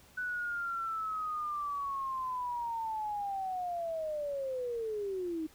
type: linear sweep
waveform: sine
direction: down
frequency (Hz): 1496 to 307.9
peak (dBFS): -33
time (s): 0.17-5.47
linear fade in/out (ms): 10
effects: added 60 Hz sine -67 dBFS peak until 5.54 s + pink hiss -60 dBFS RMS until 5.54 s